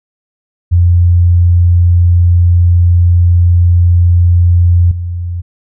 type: tone with level steps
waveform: sine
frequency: 87.31 Hz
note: F2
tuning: in tune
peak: -4 / -15 dBFS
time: 0.71-5.42 s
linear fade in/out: 20 ms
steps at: 4.91 s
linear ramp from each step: 5 ms
effects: none

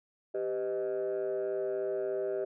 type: chord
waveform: sine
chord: G augmented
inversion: none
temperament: equal with one note detuned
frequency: 392 / 505.4 / 622.3 Hz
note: G4 / B4 / D#5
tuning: 0 / +40 / 0 cents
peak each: -31 / -36 / -34 dBFS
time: 0.34-2.45 s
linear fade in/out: 10 ms
effects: tanh soft clip ceiling -26 dBFS

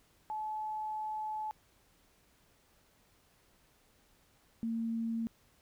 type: tone pair in turn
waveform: sine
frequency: 861 / 228 Hz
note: A5 / A#3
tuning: -38 / -38 cents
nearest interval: octave + major seventh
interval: 2300 cents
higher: first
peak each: -35 / -32 dBFS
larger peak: second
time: 0.3-1.51 / 4.63-5.27 s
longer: first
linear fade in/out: 0 ms
effects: pink hiss -68 dBFS RMS until 5.61 s

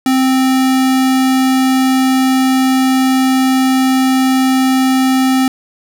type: tone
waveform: square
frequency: 261.6 Hz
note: C4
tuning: in tune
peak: -10 dBFS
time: 0.06-5.48 s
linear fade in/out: 2 ms
effects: none

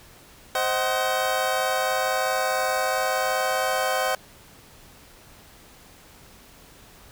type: chord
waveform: 25% pulse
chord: C diminished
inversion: none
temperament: just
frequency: 523.3 / 627.9 / 753.5 Hz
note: C5 / Eb5 / Gb5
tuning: 0 / +16 / +31 cents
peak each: -23 / -24 / -22 dBFS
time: 0.55-4.15 s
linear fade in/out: 2 ms
effects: pink hiss -50 dBFS RMS until 7.11 s

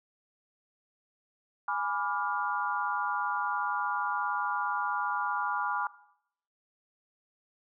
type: chord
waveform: sine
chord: G# diminished seventh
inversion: none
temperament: equal with one note detuned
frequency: 830.6 / 987.8 / 1174.7 / 1409.9 Hz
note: G#5 / B5 / D6 / F6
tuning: 0 / 0 / 0 / +16 cents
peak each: -34 dBFS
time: 1.68-5.87 s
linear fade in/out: 2 ms
effects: noise-tail reverb RT60 0.7 s tail -17 dB re dry

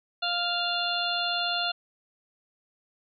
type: harmonic tone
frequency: 698.5 Hz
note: F5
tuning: in tune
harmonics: 1 / 2 / 4 / 5 / 6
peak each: -32 / -32 / -32 / -32 / -32 dBFS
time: 0.22-1.72 s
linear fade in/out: 10 ms
effects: none

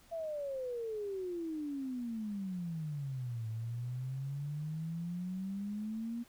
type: exponential two-way sweep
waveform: sine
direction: down then up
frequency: 677 to 110 to 239 Hz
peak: -36 dBFS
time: 0.11-6.24 s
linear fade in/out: 20 ms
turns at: 3.48 s
effects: pink hiss -63 dBFS RMS until 6.28 s

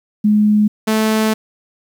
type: tone pair in turn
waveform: sine / sawtooth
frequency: 210.5 / 218.3 Hz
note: G#3 / A3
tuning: +24 / -13 cents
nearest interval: minor second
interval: 63 cents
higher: second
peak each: -9 dBFS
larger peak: neither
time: 0.24-0.68 / 0.87-1.34 s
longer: second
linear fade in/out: 10 ms
effects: 8-bit

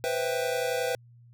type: chord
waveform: square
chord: C major seventh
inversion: third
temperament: equal with one note detuned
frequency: 493.9 / 524.8 / 659.3 / 784 Hz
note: B4 / C5 / E5 / G5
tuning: 0 / +5 / 0 / 0 cents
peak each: -30 / -34 / -35 / -36 dBFS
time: 0.04-0.95 s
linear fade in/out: 0 ms
effects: added 119 Hz sine -51 dBFS peak until 1.33 s

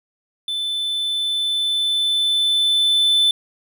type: tone with level ramp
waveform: triangle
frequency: 3520 Hz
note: A7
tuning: in tune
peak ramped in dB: -20 to -11 dBFS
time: 0.48-3.31 s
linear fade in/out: 2 ms
effects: none

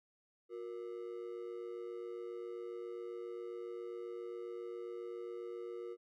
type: ring-modulated tone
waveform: triangle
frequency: 415.3 Hz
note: G#4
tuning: in tune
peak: -37 dBFS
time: 0.49-5.97 s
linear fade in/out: 50 ms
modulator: 53.7 Hz
effects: none

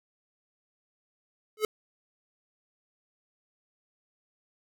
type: tone with exponential growth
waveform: square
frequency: 430 Hz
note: A4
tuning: 40 cents flat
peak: -20 dBFS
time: 1.57-1.65 s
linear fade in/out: 2 ms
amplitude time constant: 17 ms
effects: none

